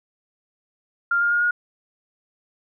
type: tone with pitch steps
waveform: sine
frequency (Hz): 1396.9 / 1410.7 / 1424.6 / 1438.7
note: F6 / F6 / F6 / F#6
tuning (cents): 0 / +17 / +34 / -49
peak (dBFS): -17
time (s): 1.11-1.51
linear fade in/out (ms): 5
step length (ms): 100
effects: none